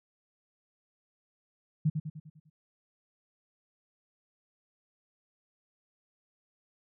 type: tone with echo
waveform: sine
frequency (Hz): 154.4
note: D#3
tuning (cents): -13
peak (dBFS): -22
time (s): 1.85-1.9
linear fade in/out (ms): 10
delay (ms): 100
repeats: 6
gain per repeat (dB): -6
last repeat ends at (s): 2.5
effects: none